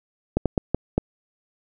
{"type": "slowing click train", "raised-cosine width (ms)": 2, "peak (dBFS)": -6, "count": 5, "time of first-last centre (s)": [0.37, 0.98], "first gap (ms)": 87, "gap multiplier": 1.39, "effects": []}